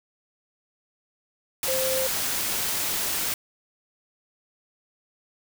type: tone in noise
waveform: sine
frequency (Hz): 523.3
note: C5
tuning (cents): 0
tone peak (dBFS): -25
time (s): 1.68-2.07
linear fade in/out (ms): 2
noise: white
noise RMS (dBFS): -27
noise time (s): 1.63-3.34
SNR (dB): -1
effects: none